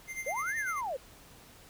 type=tone with tremolo; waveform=square; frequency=2093 Hz; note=C7; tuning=in tune; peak=-34 dBFS; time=0.07-0.82 s; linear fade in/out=50 ms; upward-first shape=sine; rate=10 Hz; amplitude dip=75%
type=linear two-way sweep; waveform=sine; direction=up then down; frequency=476.7 to 1864.7 to 476.7 Hz; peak=-32 dBFS; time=0.26-0.97 s; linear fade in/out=10 ms; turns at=0.56 s
effects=pink hiss -55 dBFS RMS until 1.69 s